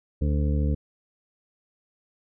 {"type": "harmonic tone", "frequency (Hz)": 73.42, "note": "D2", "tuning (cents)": 0, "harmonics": [1, 2, 3, 4, 6, 7], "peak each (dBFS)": [-22, -28, -32, -34, -38, -39], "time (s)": [0.21, 0.75], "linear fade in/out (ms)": 10, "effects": []}